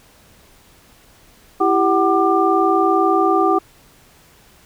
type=tone cluster; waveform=sine; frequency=331.4 / 391.5 / 753 / 1191 Hz; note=E4 / G4 / F#5 / D6; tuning=+9 / -2 / +30 / +24 cents; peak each=-18 dBFS; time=1.6-3.59 s; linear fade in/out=10 ms; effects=pink hiss -50 dBFS RMS until 4.65 s